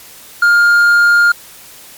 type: tone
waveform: triangle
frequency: 1410 Hz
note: F6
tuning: 16 cents sharp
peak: -4 dBFS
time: 0.42-1.32 s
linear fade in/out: 5 ms
effects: white hiss -37 dBFS RMS until 1.97 s + MP3 96 kbps